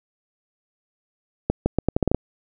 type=accelerating click train; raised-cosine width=2 ms; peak=-5 dBFS; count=9; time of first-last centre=1.5-2.146 s; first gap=160 ms; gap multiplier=0.79; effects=none